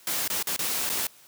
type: noise with dropouts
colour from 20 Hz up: white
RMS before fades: -28 dBFS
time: 0.07-1.07 s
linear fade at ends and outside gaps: 2 ms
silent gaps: 0.278-0.3 / 0.427-0.47 / 0.564-0.591 / 0.893-0.898 s
effects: white hiss -54 dBFS RMS until 1.27 s + high-pass 100 Hz 12 dB/octave